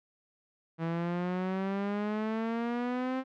sawtooth exponential sweep, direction up, 162.9 to 264.2 Hz, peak -26 dBFS, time 0.78-3.24 s, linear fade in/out 50 ms, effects low-pass 2000 Hz 12 dB/octave

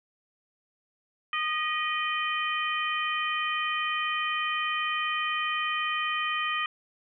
harmonic tone with a mistuned harmonic, 615 Hz, D#5, 20 cents flat, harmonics 2 / 3 / 4 / 5, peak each -30 / -32 / -33 / -34 dBFS, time 1.33-6.66 s, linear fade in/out 2 ms, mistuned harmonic 3, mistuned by +49 cents, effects none

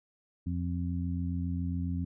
harmonic tone, 87.31 Hz, F2, in tune, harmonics 1 / 2 / 3, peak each -32 / -35 / -37 dBFS, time 0.46-2.05 s, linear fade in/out 10 ms, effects none

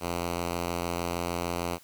5% pulse tone, 86.5 Hz, F2, 16 cents flat, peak -18 dBFS, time 0-1.79 s, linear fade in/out 50 ms, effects white hiss -56 dBFS RMS until 1.83 s

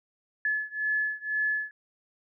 sine beating tone pair, 1716 / 1718 Hz, A6 / A6, -44 / -42 cents, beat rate 2 Hz, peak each -29 / -30 dBFS, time 0.45-1.71 s, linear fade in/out 2 ms, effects none

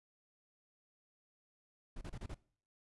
brown noise bursts, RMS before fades -44 dBFS, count 5, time 1.96-2.345 s, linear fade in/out 5 ms, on 53 ms, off 30 ms, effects noise-tail reverb RT60 0.5 s tail -21 dB re dry + resampled to 24000 Hz

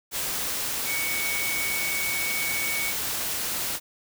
sine tone in noise, 2236 Hz, C#7, 14 cents sharp, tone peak -28 dBFS, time 0.85-2.94 s, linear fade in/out 50 ms, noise white, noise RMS -29 dBFS, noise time 0.11-3.8 s, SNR -2 dB, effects none

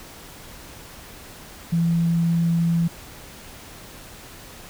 sine tone, 168.1 Hz, E3, 34 cents sharp, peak -17 dBFS, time 1.72-2.88 s, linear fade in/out 10 ms, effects pink hiss -42 dBFS RMS until 4.69 s

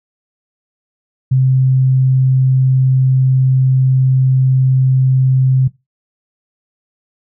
sine tone, 130.81 Hz, C3, in tune, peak -8 dBFS, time 1.31-5.68 s, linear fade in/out 10 ms, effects noise-tail reverb RT60 0.2 s tail -18 dB re dry

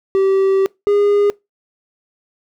triangle tone pair in turn, 386.8 / 408.6 Hz, G4 / G#4, -23 / -28 cents, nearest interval minor second, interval 95 cents, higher second, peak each -9 dBFS, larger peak neither, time 0.15-0.66 / 0.87-1.3 s, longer first, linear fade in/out 0 ms, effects noise-tail reverb RT60 0.2 s tail -23 dB re dry

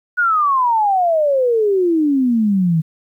sine exponential sweep, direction down, 1480 to 155.56 Hz, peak -12 dBFS, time 0.17-2.82 s, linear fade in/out 20 ms, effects 9-bit

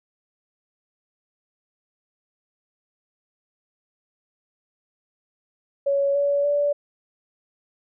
sine tone with pitch steps, 559 / 568.8 / 578.7 Hz, C#5 / C#5 / D5, +14 / +45 / -26 cents, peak -18 dBFS, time 5.86-6.73 s, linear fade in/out 10 ms, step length 290 ms, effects none

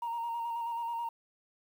sine tone with vibrato, 932.3 Hz, A#5, in tune, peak -31 dBFS, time 0.02-1.09 s, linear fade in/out 5 ms, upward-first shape square, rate 9.3 Hz, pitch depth 21 cents each way, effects tanh soft clip ceiling -30 dBFS + 10-bit

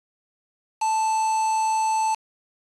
triangle tone with quantisation, 879 Hz, A5, 2 cents flat, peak -18 dBFS, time 0.81-2.15 s, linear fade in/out 10 ms, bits 5, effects resampled to 24000 Hz

